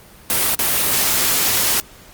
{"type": "noise with dropouts", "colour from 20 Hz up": "white", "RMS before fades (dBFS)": -17, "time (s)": [0.3, 1.8], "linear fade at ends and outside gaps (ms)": 0, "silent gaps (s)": [0.549, 0.591], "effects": ["pink hiss -44 dBFS RMS until 2.13 s", "Opus 32 kbps"]}